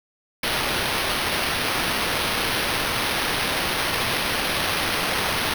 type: noise with sample-and-hold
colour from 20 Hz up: blue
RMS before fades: -24 dBFS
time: 0.43-5.54 s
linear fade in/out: 5 ms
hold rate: 7350 Hz
effects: none